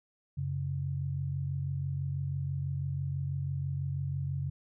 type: tone pair together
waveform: sine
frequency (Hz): 92.5 / 138.59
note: F#2 / C#3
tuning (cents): 0 / 0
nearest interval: perfect fifth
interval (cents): 700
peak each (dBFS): -36 / -32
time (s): 0.37-4.5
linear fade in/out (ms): 10
effects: none